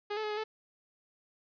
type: tone with pitch steps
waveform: sawtooth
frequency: 413.8 / 433.8 / 424.2 / 420.5 / 435.6 Hz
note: G#4 / A4 / G#4 / G#4 / A4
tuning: -6 / -25 / +37 / +22 / -17 cents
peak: -29 dBFS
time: 0.1-0.44 s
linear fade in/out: 10 ms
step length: 68 ms
effects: resampled to 11025 Hz + 10-bit